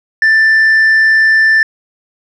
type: tone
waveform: sine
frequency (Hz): 1771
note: A6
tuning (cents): +11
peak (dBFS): -3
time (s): 0.22-1.63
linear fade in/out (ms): 2
effects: tanh soft clip ceiling -5 dBFS